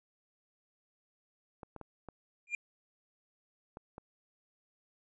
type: clicks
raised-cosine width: 1 ms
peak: -31 dBFS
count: 6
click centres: 1.632 / 1.763 / 1.813 / 2.087 / 3.771 / 3.981 s
type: tone with exponential growth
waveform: triangle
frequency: 2404 Hz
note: D7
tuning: 40 cents sharp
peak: -26 dBFS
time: 2.47-2.55 s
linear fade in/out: 2 ms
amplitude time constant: 17 ms
effects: resampled to 22050 Hz